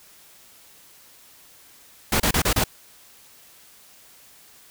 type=noise bursts; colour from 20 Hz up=pink; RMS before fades=-20 dBFS; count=5; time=2.12-2.64 s; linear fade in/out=5 ms; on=80 ms; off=30 ms; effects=white hiss -51 dBFS RMS until 4.7 s